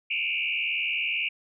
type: tone with frequency modulation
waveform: sine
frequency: 2575 Hz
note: E7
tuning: 41 cents flat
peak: -25 dBFS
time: 0.1-1.29 s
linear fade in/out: 10 ms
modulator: 77.9 Hz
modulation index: 3.8
effects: none